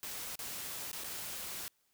white noise with dropouts, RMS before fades -42 dBFS, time 0.03-1.68 s, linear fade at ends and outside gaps 0 ms, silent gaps 0.355-0.391 / 0.915-0.93 / 1.037-1.043 s, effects white hiss -75 dBFS RMS until 1.93 s

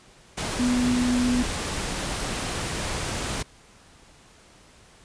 sine tone in noise, 246.9 Hz, B3, in tune, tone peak -20 dBFS, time 0.59-1.43 s, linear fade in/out 10 ms, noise pink, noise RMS -29 dBFS, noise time 0.37-3.43 s, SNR +6 dB, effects pink hiss -53 dBFS RMS until 5.04 s + resampled to 22050 Hz

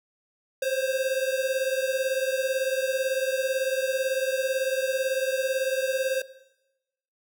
square beating tone pair, 521 / 539 Hz, C5 / C#5, -7 / -49 cents, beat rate 18 Hz, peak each -28 dBFS, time 0.62-6.22 s, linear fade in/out 5 ms, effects noise-tail reverb RT60 1.0 s tail -19 dB re dry

